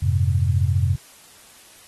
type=chord; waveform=sine; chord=F minor; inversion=none; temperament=equal with one note detuned; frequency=89.19 / 103.83 / 130.81 Hz; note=F2 / Ab2 / C3; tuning=+37 / 0 / 0 cents; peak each=-19 / -22 / -22 dBFS; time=0.02-0.96 s; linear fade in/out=10 ms; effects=white hiss -48 dBFS RMS until 1.87 s + AAC 32 kbps